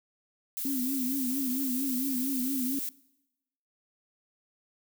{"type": "noise", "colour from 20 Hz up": "violet", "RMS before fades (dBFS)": -34, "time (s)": [0.57, 2.89], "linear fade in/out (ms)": 0}
{"type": "tone with vibrato", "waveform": "sine", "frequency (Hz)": 261.6, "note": "C4", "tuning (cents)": 0, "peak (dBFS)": -29, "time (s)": [0.65, 2.79], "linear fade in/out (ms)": 2, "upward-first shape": "triangle", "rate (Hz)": 4.4, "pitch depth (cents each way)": 120}
{"effects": ["noise-tail reverb RT60 0.9 s tail -22 dB re dry"]}